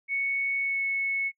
sine tone with pitch glide, 2217 to 2202 Hz, C#7 to C#7, 0 to -12 cents, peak -25 dBFS, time 0.08-1.32 s, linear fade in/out 50 ms, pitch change -12 cents, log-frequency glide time 0.6-0.82 s, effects noise-tail reverb RT60 0.1 s tail -25 dB re dry

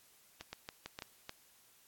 clicks, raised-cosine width 0.2 ms, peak -25 dBFS, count 7, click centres 0.41 / 0.53 / 0.689 / 0.86 / 0.989 / 1.022 / 1.294 s, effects white hiss -65 dBFS RMS until 1.87 s + AAC 64 kbps

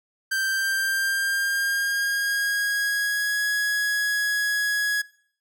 45% pulse tone with pitch glide, 1568 to 1670.9 Hz, G6 to G#6, 0 to +10 cents, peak -22 dBFS, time 0.31-5.02 s, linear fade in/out 10 ms, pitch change +110 cents, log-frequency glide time 0.46-3.4 s, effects noise-tail reverb RT60 0.6 s tail -21 dB re dry

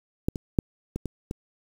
clicks, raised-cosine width 3 ms, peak -10 / -19 / -6 / -17 / -17 / -18 dBFS, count 6, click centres 0.285 / 0.358 / 0.588 / 0.96 / 1.057 / 1.311 s, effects 7-bit

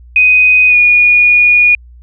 sine tone with pitch glide, 2500 to 2447 Hz, D#7 to D#7, +8 to -29 cents, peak -4 dBFS, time 0.16-1.75 s, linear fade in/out 2 ms, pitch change -37 cents, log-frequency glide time 0.68-0.76 s, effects added 60 Hz sine -34 dBFS peak until 2.02 s

